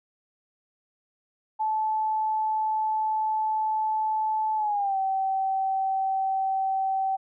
sine tone with pitch glide, 869 to 769.7 Hz, A5 to G5, -22 to -32 cents, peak -23 dBFS, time 1.59-7.17 s, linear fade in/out 20 ms, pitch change -210 cents, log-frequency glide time 4.56-4.97 s, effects none

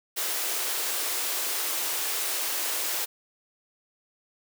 white high-pass noise, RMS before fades -29 dBFS, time 0.16-3.06 s, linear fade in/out 20 ms, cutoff 310 Hz, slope 48 dB/octave, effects none

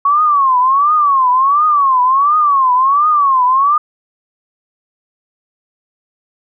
sine tone with vibrato, 1108 Hz, C#6, 1 cent flat, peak -8 dBFS, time 0.05-3.78 s, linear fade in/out 5 ms, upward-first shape triangle, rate 1.4 Hz, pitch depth 210 cents each way, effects none

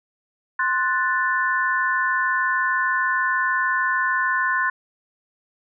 sine chord, F# diminished, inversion second, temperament equal, 1046.5 / 1480 / 1760 Hz, C6 / F#6 / A6, 0 / 0 / 0 cents, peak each -23 dBFS, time 0.59-4.7 s, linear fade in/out 5 ms, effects none

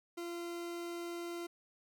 40% pulse tone, 343.6 Hz, F4, 28 cents flat, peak -39 dBFS, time 0.17-1.47 s, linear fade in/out 10 ms, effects none

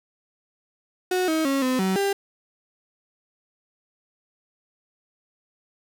35% pulse tone with pitch steps, 366.7 / 317.8 / 273.8 / 256.5 / 189.4 / 397 Hz, F#4 / D#4 / C#4 / C4 / F#3 / G4, -15 / +37 / -21 / -34 / +41 / +22 cents, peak -19 dBFS, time 1.11-2.13 s, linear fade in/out 5 ms, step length 170 ms, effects none

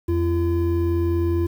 triangle tone pair together, 85.12 / 340.5 Hz, F2 / F4, -44 / -44 cents, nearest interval 2 octaves, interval 2400 cents, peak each -19 dBFS, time 0.08-1.47 s, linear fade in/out 10 ms, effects 8-bit

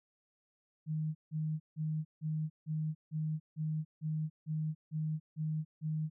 sine tone bursts, 155.56 Hz, D#3, in tune, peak -32 dBFS, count 12, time 0.86-6.1 s, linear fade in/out 50 ms, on 290 ms, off 160 ms, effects none

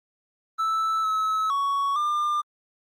triangle tone with pitch steps, 1316 / 1293 / 1117 / 1199 Hz, E6 / E6 / C#6 / D6, -3 / -34 / +13 / +36 cents, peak -20 dBFS, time 0.58-2.42 s, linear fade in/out 20 ms, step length 460 ms, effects Opus 24 kbps

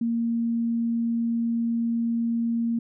sine tone, 232 Hz, A#3, 8 cents flat, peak -22 dBFS, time 0.01-2.79 s, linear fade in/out 5 ms, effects none

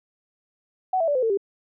sine tone with pitch steps, 748 / 658.7 / 580.1 / 510.9 / 449.9 / 396.2 Hz, F#5 / E5 / D5 / C5 / A4 / G4, +19 / -1 / -21 / -41 / +39 / +18 cents, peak -19 dBFS, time 0.93-1.374 s, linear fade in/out 5 ms, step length 74 ms, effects none

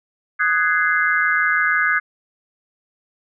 sine chord, Ab dominant seventh, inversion second, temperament just, 1245.9 / 1495.1 / 1661.2 / 2077 Hz, Eb6 / Gb6 / Ab6 / C7, +2 / +18 / 0 / -13 cents, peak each -22 / -20 / -19 / -23 dBFS, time 0.39-2 s, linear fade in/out 20 ms, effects none

